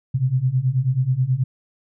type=beating tone pair; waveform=sine; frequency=124.1 / 133.4 Hz; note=B2 / C3; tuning=+9 / +34 cents; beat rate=9.3 Hz; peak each=-21 / -19 dBFS; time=0.14-1.44 s; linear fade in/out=10 ms; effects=none